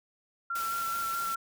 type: tone with vibrato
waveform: sine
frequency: 1360 Hz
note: F6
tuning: 46 cents flat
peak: -30 dBFS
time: 0.5-1.36 s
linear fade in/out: 5 ms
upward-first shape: square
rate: 4.7 Hz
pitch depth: 18 cents each way
type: noise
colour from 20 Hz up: white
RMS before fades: -40 dBFS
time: 0.55-1.35 s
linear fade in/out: 5 ms
effects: none